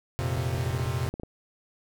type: chord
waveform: 45% pulse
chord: F suspended fourth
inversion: none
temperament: equal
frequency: 87.31 / 116.54 / 130.81 Hz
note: F2 / Bb2 / C3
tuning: 0 / 0 / 0 cents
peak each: -32 / -31 / -30 dBFS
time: 0.19-1.09 s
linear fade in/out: 0 ms
type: clicks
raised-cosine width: 2 ms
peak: -23 dBFS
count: 12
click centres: 0.375 / 0.548 / 0.581 / 0.662 / 0.709 / 0.749 / 0.797 / 0.859 / 1.064 / 1.14 / 1.198 / 1.234 s
effects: none